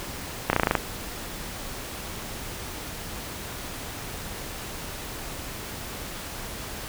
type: slowing click train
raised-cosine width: 0.5 ms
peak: -4 dBFS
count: 8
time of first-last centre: 0.5-0.752 s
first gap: 31 ms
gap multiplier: 1.05
effects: pink hiss -36 dBFS RMS until 6.88 s